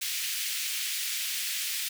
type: high-pass noise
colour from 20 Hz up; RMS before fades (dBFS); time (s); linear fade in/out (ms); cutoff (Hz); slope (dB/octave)
pink; -32; 0.01-1.89; 10; 2200; 24
effects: none